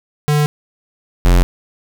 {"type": "tone pair in turn", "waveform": "square", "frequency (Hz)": [148.6, 44.18], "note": ["D3", "F1"], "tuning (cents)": [21, 21], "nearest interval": "octave + major sixth", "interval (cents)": 2100, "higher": "first", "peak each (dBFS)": [-12, -8], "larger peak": "second", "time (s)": [[0.28, 0.46], [1.25, 1.43]], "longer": "neither", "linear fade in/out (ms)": 0, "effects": []}